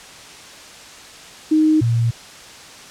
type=tone pair in turn; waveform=sine; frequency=311.1 / 116.53 Hz; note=D#4 / A#2; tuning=0 / 0 cents; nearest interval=octave + perfect fourth; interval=1700 cents; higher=first; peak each=-11 / -14 dBFS; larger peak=first; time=1.51-1.81 / 1.81-2.11 s; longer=neither; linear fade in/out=10 ms; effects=white hiss -39 dBFS RMS until 2.9 s + low-pass 7000 Hz 12 dB/octave